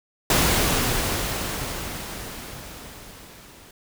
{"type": "noise with level ramp", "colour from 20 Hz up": "pink", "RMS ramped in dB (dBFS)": [-18, -48], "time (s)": [0.3, 3.71], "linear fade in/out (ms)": 2, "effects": []}